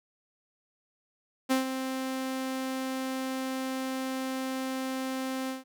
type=tone with ADSR envelope; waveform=sawtooth; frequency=262.3 Hz; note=C4; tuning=4 cents sharp; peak=-18 dBFS; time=1.49-5.64 s; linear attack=24 ms; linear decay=130 ms; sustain=-9 dB; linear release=150 ms; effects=none